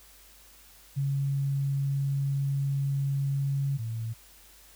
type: tone pair in turn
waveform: sine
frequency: 138.59 / 113.5 Hz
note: C#3 / A#2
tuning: 0 / -46 cents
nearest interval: minor third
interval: 346 cents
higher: first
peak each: -25 / -30 dBFS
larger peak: first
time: 0.96-3.78 / 3.78-4.14 s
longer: first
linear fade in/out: 20 ms
effects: added 50 Hz sine -59 dBFS peak until 4.75 s + white hiss -55 dBFS RMS until 4.75 s